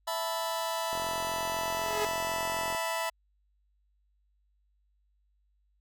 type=chord; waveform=sawtooth; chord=E suspended fourth; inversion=none; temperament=just; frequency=659.3 / 879 / 988.9 Hz; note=E5 / A5 / B5; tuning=0 / -2 / +2 cents; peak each=-30 / -34 / -30 dBFS; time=0.07-3.1 s; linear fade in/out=10 ms
type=click train; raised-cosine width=1 ms; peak=-26 dBFS; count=81; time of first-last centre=0.93-2.748 s; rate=44 Hz
type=tone with exponential growth; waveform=sawtooth; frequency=421.6 Hz; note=G#4; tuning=26 cents sharp; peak=-23 dBFS; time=1.61-2.05 s; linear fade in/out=2 ms; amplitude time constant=95 ms
effects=added 50 Hz sine -68 dBFS peak until 5.8 s